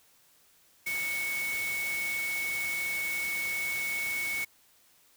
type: tone in noise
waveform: sine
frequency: 2217 Hz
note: C#7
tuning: in tune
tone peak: -30 dBFS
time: 0.86-4.45 s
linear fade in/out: 10 ms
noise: white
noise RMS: -39 dBFS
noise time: 0.86-4.45 s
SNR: +6 dB
effects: white hiss -63 dBFS RMS until 5.16 s